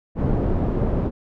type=low-pass noise; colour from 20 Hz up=pink; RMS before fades=-21 dBFS; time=0.15-1.11 s; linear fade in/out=50 ms; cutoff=490 Hz; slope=12 dB/octave; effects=none